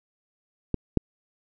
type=clicks; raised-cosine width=3 ms; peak=-11 / -6 dBFS; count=2; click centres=0.743 / 0.973 s; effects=none